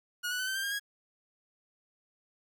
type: tone with pitch steps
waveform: sawtooth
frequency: 1447 / 1479.1 / 1511.9 / 1545.5 / 1579.8 / 1614.8 / 1650.7 Hz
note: F#6 / F#6 / F#6 / G6 / G6 / G#6 / G#6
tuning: -39 / -1 / +37 / -25 / +13 / -49 / -11 cents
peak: -28 dBFS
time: 0.23-0.797 s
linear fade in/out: 20 ms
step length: 81 ms
effects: 11-bit